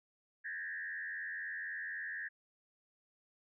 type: tone with frequency modulation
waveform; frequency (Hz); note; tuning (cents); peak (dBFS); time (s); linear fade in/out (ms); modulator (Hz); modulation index
sine; 1754; A6; -6; -39; 0.44-2.29; 20; 83.8; 1.6
effects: none